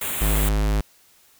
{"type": "band-stop noise", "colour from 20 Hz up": "white", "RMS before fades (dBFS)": -27, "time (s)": [0.01, 0.49], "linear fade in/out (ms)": 5, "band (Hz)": [3700, 7300], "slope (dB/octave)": 48}
{"type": "tone", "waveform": "square", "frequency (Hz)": 52, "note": "G#1", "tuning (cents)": 3, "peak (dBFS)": -19, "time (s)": [0.21, 0.81], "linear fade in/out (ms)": 5}
{"effects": ["white hiss -56 dBFS RMS until 1.39 s"]}